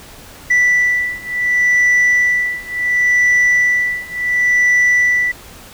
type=beating tone pair; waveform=sine; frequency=1970 / 1970.7 Hz; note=B6 / B6; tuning=-5 / -4 cents; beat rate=0.7 Hz; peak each=-13 / -12 dBFS; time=0.5-5.32 s; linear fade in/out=10 ms; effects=tanh soft clip ceiling -8 dBFS + pink hiss -38 dBFS RMS until 5.73 s